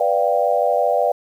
sine chord, G dominant seventh, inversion first, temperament equal, 493.9 / 587.3 / 698.5 / 784 Hz, B4 / D5 / F5 / G5, 0 / 0 / 0 / 0 cents, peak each -21 / -19 / -20 / -22 dBFS, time 0-1.12 s, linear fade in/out 5 ms, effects 8-bit

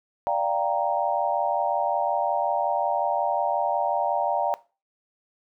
sine chord, G minor seventh, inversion second, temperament equal, 587.3 / 698.5 / 784 / 932.3 Hz, D5 / F5 / G5 / Bb5, 0 / 0 / 0 / 0 cents, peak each -27 dBFS, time 0.27-4.54 s, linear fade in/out 0 ms, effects noise-tail reverb RT60 0.3 s tail -18 dB re dry

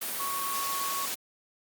sine tone in noise, 1108.7 Hz, C#6, in tune, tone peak -32 dBFS, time 0.19-1.06 s, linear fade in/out 10 ms, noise white, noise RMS -33 dBFS, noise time 0.01-1.15 s, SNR -2 dB, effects high-pass 200 Hz 12 dB/octave + Opus 32 kbps

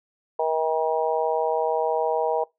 harmonic tone, 159.2 Hz, D#3, 40 cents sharp, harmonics 3 / 4 / 5 / 6, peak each -25 / -26 / -27 / -28 dBFS, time 0.39-2.44 s, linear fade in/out 5 ms, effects noise-tail reverb RT60 0.2 s tail -23 dB re dry

